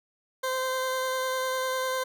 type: tone with vibrato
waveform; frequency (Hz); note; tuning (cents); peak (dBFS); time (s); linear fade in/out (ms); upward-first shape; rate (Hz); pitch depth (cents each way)
20% pulse; 518; C5; -17; -22; 0.43-2.04; 10; square; 10; 9
effects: none